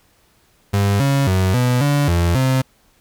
35% pulse tone with pitch steps, 100.2 / 138.5 / 93.6 / 124.2 / 144.1 / 85.8 / 131 Hz, G2 / C#3 / F#2 / B2 / D3 / F2 / C3, +38 / -1 / +20 / +10 / -33 / -30 / +2 cents, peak -12 dBFS, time 0.73-2.62 s, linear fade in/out 10 ms, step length 270 ms, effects pink hiss -57 dBFS RMS until 3 s

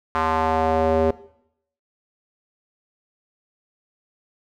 square tone with band-pass filter sweep, 80.2 Hz, E2, 47 cents flat, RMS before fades -20 dBFS, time 0.15-1.11 s, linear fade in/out 0 ms, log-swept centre 1100 to 490 Hz, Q 2.4, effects noise-tail reverb RT60 0.7 s tail -18 dB re dry

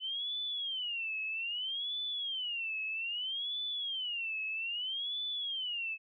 sine tone with vibrato, 3002 Hz, F#7, 24 cents sharp, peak -34 dBFS, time 0-5.98 s, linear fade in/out 50 ms, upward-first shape sine, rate 0.62 Hz, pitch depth 260 cents each way, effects none

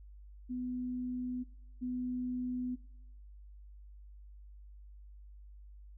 sine tone pair in turn, 250 / 250 Hz, B3 / B3, +21 / +21 cents, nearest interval unison, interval 0 cents, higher neither, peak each -35 / -34 dBFS, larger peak second, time 0.49-1.44 / 1.81-2.76 s, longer neither, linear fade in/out 20 ms, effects noise-tail reverb RT60 0.9 s tail -21 dB re dry + added 50 Hz sine -50 dBFS peak until 5.97 s

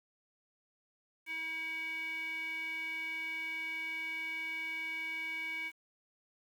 square tone with band-pass filter, 323.2 Hz, E4, 34 cents flat, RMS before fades -39 dBFS, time 1.26-5.72 s, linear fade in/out 50 ms, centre 2300 Hz, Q 8.7, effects 10-bit

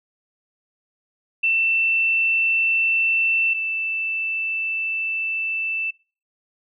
sine tone pair in turn, 2676 / 2653 Hz, E7 / E7, +25 / +10 cents, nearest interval unison, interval 15 cents, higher first, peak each -16 / -22 dBFS, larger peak first, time 1.43-3.54 / 3.54-5.91 s, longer second, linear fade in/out 10 ms, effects noise-tail reverb RT60 0.4 s tail -25 dB re dry

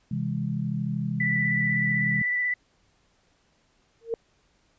sine chord, C augmented, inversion none, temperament just, 130.81 / 163.52 / 204.4 Hz, C3 / E3 / G#3, 0 / -14 / -27 cents, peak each -30 dBFS, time 0.11-2.22 s, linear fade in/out 5 ms
sine tone with vibrato, 1975.5 Hz, B6, in tune, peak -23 dBFS, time 1.2-2.54 s, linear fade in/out 5 ms, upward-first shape square, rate 16 Hz, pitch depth 14 cents each way
sine tone with exponential growth, 458.8 Hz, A#4, 28 cents flat, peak -21 dBFS, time 4.01-4.14 s, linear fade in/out 1 ms, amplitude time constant 28 ms
effects pink hiss -66 dBFS RMS until 4.78 s + resampled to 16000 Hz

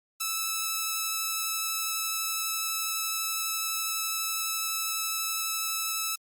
5% pulse tone with vibrato, 1309 Hz, E6, 13 cents flat, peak -17 dBFS, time 0.2-6.16 s, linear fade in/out 10 ms, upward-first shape sine, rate 12 Hz, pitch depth 8 cents each way, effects Opus 32 kbps

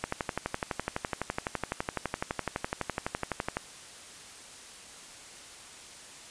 click train, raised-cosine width 0.5 ms, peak -14 dBFS, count 43, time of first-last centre 0.04-3.569 s, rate 11.9 Hz, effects white hiss -48 dBFS RMS until 6.3 s + resampled to 22050 Hz

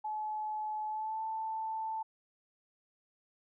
sine tone with pitch glide, 857 to 883.1 Hz, A5 to A5, -46 to +6 cents, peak -34 dBFS, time 0.04-2.03 s, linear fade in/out 10 ms, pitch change +52 cents, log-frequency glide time 0.87-1.22 s, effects none

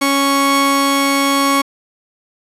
sawtooth tone pair together, 277.2 / 1107.9 Hz, C#4 / C#6, 0 / -1 cents, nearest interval 2 octaves, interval 2399 cents, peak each -11 dBFS, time 0.01-1.62 s, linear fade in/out 10 ms, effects resampled to 32000 Hz

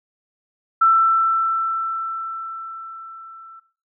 sine tone with level ramp, 1334 Hz, E6, 20 cents sharp, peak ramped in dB -10 to -39 dBFS, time 0.81-3.6 s, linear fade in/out 10 ms, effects noise-tail reverb RT60 0.4 s tail -17 dB re dry

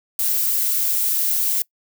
violet noise, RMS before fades -20 dBFS, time 0.19-1.62 s, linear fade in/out 2 ms, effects noise-tail reverb RT60 0.1 s tail -23 dB re dry

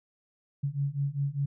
sine beating tone pair, 138.1 / 143.1 Hz, C#3 / D3, -6 / -45 cents, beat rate 5 Hz, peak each -31 / -30 dBFS, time 0.63-1.46 s, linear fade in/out 10 ms, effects none

